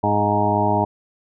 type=harmonic tone with a mistuned harmonic; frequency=103.83 Hz; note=G#2; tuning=in tune; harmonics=1 / 2 / 3 / 4 / 6 / 7 / 8 / 9; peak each=-24 / -25 / -26 / -26 / -24 / -25 / -23 / -22 dBFS; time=0.03-0.85 s; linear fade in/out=10 ms; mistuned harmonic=7; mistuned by=-18 cents; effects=none